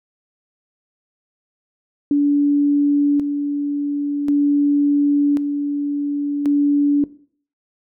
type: tone with tremolo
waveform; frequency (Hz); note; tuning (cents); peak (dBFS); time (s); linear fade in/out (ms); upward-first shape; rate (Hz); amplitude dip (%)
sine; 287.9; D4; -34; -12; 2.11-7.04; 2; square; 0.46; 50
effects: noise-tail reverb RT60 0.5 s tail -18 dB re dry